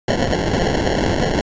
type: noise with sample-and-hold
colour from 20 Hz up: violet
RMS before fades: -18 dBFS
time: 0.08-1.41 s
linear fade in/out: 2 ms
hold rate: 1225 Hz
effects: resampled to 16000 Hz